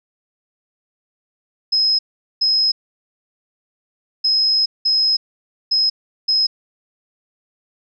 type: tone bursts at uneven times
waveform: sine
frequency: 5120 Hz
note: D#8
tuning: 49 cents sharp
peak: -13 dBFS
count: 6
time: 1.72-1.99 / 2.41-2.72 / 4.24-4.66 / 4.85-5.17 / 5.71-5.9 / 6.28-6.47 s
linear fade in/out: 10 ms
effects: none